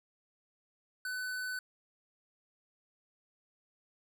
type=tone with hard clipping; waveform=sine; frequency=1504 Hz; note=F#6; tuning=28 cents sharp; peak=-37 dBFS; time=1.05-1.59 s; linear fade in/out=2 ms; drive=17 dB; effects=none